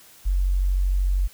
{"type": "tone", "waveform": "sine", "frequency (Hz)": 46.5, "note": "F#1", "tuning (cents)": 9, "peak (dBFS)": -18, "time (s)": [0.25, 1.28], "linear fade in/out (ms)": 20, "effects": ["white hiss -50 dBFS RMS until 1.33 s"]}